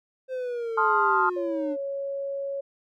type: linear sweep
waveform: triangle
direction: down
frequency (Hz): 523.3 to 289.9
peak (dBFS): -26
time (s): 0.28-1.77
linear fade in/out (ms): 50
type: chord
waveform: sine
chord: F dominant seventh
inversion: first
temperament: equal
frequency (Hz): 880 / 1046.5 / 1244.5 / 1396.9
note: A5 / C6 / Eb6 / F6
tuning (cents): 0 / 0 / 0 / 0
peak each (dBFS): -25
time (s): 0.77-1.3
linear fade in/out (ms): 10
type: tone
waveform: sine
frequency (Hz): 554.4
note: C#5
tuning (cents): 0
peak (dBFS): -28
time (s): 1.36-2.61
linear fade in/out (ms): 10
effects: none